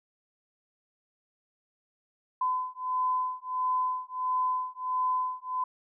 sine beating tone pair, 1014 / 1015.5 Hz, B5 / B5, +45 / +48 cents, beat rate 1.5 Hz, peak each -30 dBFS, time 2.41-5.64 s, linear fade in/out 5 ms, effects none

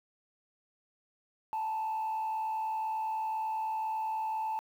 sine tone with frequency modulation, 878 Hz, A5, 4 cents flat, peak -29 dBFS, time 1.53-4.59 s, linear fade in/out 0 ms, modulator 70.1 Hz, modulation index 0.4, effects tanh soft clip ceiling -29 dBFS + 10-bit

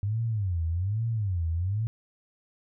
sine tone with vibrato, 97.1 Hz, G2, 16 cents flat, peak -25 dBFS, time 0.03-1.87 s, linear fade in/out 0 ms, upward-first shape sine, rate 1.2 Hz, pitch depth 300 cents each way, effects none

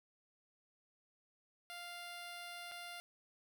10% pulse tone with dropouts, 698.5 Hz, F5, in tune, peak -38 dBFS, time 1.7-3 s, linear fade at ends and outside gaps 0 ms, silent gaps 2.715-2.719 s, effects none

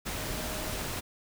sine tone in noise, 625 Hz, D#5, 8 cents sharp, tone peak -44 dBFS, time 0.16-0.8 s, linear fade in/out 20 ms, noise pink, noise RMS -35 dBFS, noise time 0.05-1.01 s, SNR -12 dB, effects none

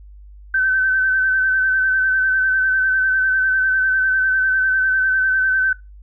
sine tone with vibrato, 1534 Hz, G6, 38 cents flat, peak -14 dBFS, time 0.54-5.73 s, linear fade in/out 5 ms, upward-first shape sine, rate 10 Hz, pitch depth 27 cents each way, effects noise-tail reverb RT60 0.2 s tail -18 dB re dry + added 50 Hz sine -38 dBFS peak until 6.02 s

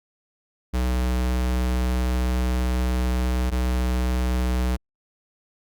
square tone pair in turn, 62.3 / 62.3 Hz, B1 / B1, +16 / +16 cents, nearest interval unison, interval 0 cents, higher neither, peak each -21 dBFS, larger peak neither, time 0.73-3.51 / 3.51-4.77 s, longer first, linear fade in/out 20 ms, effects Opus 48 kbps

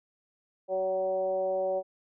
sine tone with frequency modulation, 565 Hz, C#5, 33 cents sharp, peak -26 dBFS, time 0.68-1.83 s, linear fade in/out 50 ms, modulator 189 Hz, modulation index 0.72, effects none

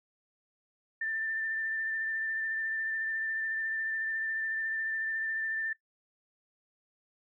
sine tone with vibrato, 1782 Hz, A6, 22 cents sharp, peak -31 dBFS, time 1.01-5.73 s, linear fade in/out 5 ms, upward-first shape sine, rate 14 Hz, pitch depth 15 cents each way, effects noise-tail reverb RT60 0.1 s tail -17 dB re dry

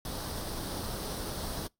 pink noise with comb filter, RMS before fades -37 dBFS, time 0.05-1.67 s, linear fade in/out 2 ms, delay 0.21 ms, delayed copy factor +0.6, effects noise-tail reverb RT60 0.2 s tail -25 dB re dry + AAC 64 kbps

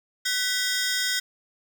15% pulse ring-modulated tone, 1738 Hz, A6, 22 cents flat, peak -14 dBFS, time 0.25-1.2 s, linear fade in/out 10 ms, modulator 230 Hz, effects none

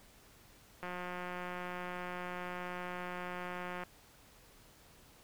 click train, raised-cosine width 0.5 ms, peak -27 dBFS, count 539, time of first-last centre 0.83-3.836 s, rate 179 Hz, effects pink hiss -61 dBFS RMS until 5.23 s

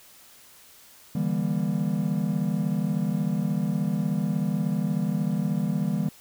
triangle chord, E half-diminished seventh, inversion third, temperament just, 148.33 / 164.81 / 197.78 / 237.3 Hz, D3 / E3 / G3 / Bb3, +18 / 0 / +16 / +31 cents, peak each -29 / -26 / -25 / -29 dBFS, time 1.15-6.09 s, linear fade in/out 5 ms, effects white hiss -52 dBFS RMS until 6.2 s

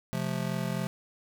square chord, F major, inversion second, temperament just, 130.96 / 174.61 / 218.3 Hz, C3 / F3 / A3, +2 / 0 / -13 cents, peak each -35 / -33 / -37 dBFS, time 0.13-0.87 s, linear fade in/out 0 ms, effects none

